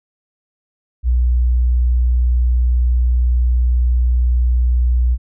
sine tone, 61 Hz, B1, 21 cents flat, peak -11 dBFS, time 1.03-5.18 s, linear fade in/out 50 ms, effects none

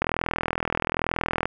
click train, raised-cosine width 0.5 ms, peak -8 dBFS, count 60, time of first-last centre 0.02-1.456 s, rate 41.1 Hz, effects none

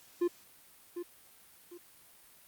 triangle tone with echo, 349.2 Hz, F4, in tune, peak -24 dBFS, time 0.21-0.28 s, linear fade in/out 10 ms, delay 750 ms, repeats 2, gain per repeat -10 dB, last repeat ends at 1.78 s, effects white hiss -59 dBFS RMS until 2.47 s + Opus 48 kbps

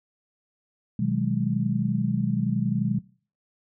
sine chord, G# minor seventh, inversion first, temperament just, 124.59 / 155.74 / 186.89 / 207.7 Hz, B2 / D#3 / F#3 / G#3, +16 / +2 / +18 / 0 cents, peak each -28 / -29 / -27 / -26 dBFS, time 0.99-2.99 s, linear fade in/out 5 ms, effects noise-tail reverb RT60 0.4 s tail -20 dB re dry

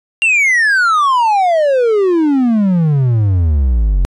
triangle exponential sweep, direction down, 2794 to 43 Hz, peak -7 dBFS, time 0.22-4.05 s, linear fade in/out 0 ms, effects resampled to 24000 Hz

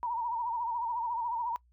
sine tone with vibrato, 939 Hz, A#5, 12 cents sharp, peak -30 dBFS, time 0.03-1.56 s, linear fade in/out 0 ms, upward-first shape triangle, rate 14 Hz, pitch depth 97 cents each way, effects noise-tail reverb RT60 0.1 s tail -22 dB re dry + added 60 Hz sine -62 dBFS peak until 1.72 s

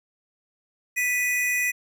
square tone pair together, 1975.5 / 2487 Hz, B6 / D#7, 0 / -1 cents, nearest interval major third, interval 399 cents, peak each -25 / -26 dBFS, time 0.96-1.72 s, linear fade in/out 20 ms, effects none

